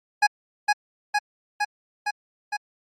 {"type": "tone with echo", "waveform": "25% pulse", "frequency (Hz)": 830.6, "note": "G#5", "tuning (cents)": 0, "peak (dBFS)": -11, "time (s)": [0.22, 0.27], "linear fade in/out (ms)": 10, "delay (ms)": 460, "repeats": 5, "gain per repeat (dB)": -2, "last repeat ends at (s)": 2.57, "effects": ["low-pass 6000 Hz 12 dB/octave", "Opus 48 kbps"]}